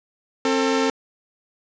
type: tone pair together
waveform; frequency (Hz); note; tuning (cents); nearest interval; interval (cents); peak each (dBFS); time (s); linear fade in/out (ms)
sawtooth; 266.3 / 448.2; C4 / A4; +31 / +32; major sixth; 901; -17; 0.45-0.9; 2
effects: resampled to 16000 Hz + 7-bit